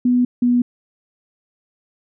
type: tone pair in turn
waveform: sine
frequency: 246.9 / 243.9 Hz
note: B3 / B3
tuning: 0 / -21 cents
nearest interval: unison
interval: 21 cents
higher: first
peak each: -12 dBFS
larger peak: neither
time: 0.05-0.25 / 0.42-0.62 s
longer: neither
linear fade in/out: 5 ms
effects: none